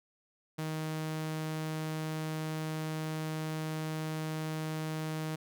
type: tone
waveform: sawtooth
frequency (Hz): 156.9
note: D#3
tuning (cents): +15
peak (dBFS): -30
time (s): 0.58-5.36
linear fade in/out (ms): 10
effects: none